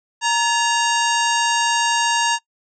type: harmonic tone with a mistuned harmonic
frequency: 932.3 Hz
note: A#5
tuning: in tune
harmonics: 1 / 2 / 3 / 4 / 5 / 6 / 7 / 8 / 9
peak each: -19 / -22 / -23 / -28 / -29 / -32 / -26 / -31 / -34 dBFS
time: 0.21-2.39 s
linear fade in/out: 50 ms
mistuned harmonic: 2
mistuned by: -140 cents
effects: noise-tail reverb RT60 0.1 s tail -22 dB re dry